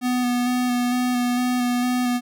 square tone with vibrato, 246.9 Hz, B3, in tune, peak -20 dBFS, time 0.01-2.21 s, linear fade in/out 50 ms, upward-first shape square, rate 2.2 Hz, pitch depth 14 cents each way, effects none

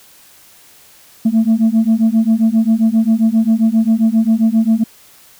sine beating tone pair, 219.9 / 227.4 Hz, A3 / A#3, -1 / -43 cents, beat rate 7.5 Hz, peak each -11 dBFS, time 1.25-4.84 s, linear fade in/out 10 ms, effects tanh soft clip ceiling -6 dBFS + white hiss -45 dBFS RMS until 5.39 s

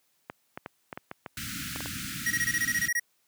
clicks, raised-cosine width 0.5 ms, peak -21 dBFS, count 10, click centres 0.299 / 0.575 / 0.661 / 0.928 / 0.975 / 1.114 / 1.262 / 1.76 / 1.806 / 1.859 s
pink band-stop noise, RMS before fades -35 dBFS, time 1.37-2.88 s, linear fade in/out 2 ms, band 310 to 1300 Hz, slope 96 dB/octave
square tone bursts, 1900 Hz, A#6, 33 cents sharp, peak -25 dBFS, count 11, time 2.26-2.997 s, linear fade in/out 5 ms, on 47 ms, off 22 ms
effects white hiss -71 dBFS RMS until 3.27 s + high-pass 100 Hz 12 dB/octave

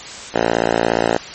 5% pulse tone with band-pass filter, 57.1 Hz, A#1, 35 cents flat, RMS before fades -17 dBFS, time 0.34-1.17 s, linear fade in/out 5 ms, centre 820 Hz, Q 0.71, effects white hiss -32 dBFS RMS until 1.34 s + MP3 32 kbps

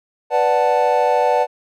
triangle chord, B minor seventh, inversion none, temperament equal, 493.9 / 587.3 / 740 / 880 Hz, B4 / D5 / F#5 / A5, 0 / 0 / 0 / 0 cents, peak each -17 dBFS, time 0.3-1.47 s, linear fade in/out 50 ms, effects none

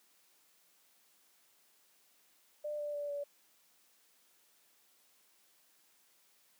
sine tone with pitch steps, 596 / 588.5 / 581 / 573.7 Hz, D5 / D5 / D5 / D5, +25 / +3 / -19 / -41 cents, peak -36 dBFS, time 2.64-3.24 s, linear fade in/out 10 ms, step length 150 ms, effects white hiss -69 dBFS RMS until 6.59 s + high-pass 200 Hz 12 dB/octave

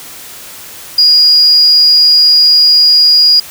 sine tone, 4872 Hz, D#8, 37 cents flat, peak -3 dBFS, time 0.98-3.4 s, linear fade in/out 5 ms, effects white hiss -30 dBFS RMS until 3.5 s

